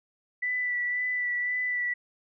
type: tone with vibrato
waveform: sine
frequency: 1975.5 Hz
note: B6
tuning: in tune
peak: -26 dBFS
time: 0.42-1.94 s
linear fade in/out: 10 ms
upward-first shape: sine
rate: 1.9 Hz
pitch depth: 19 cents each way
effects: none